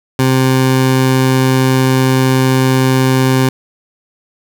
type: tone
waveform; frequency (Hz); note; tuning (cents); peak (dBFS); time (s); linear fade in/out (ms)
20% pulse; 130.81; C3; 0; -4; 0.19-3.49; 2
effects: 7-bit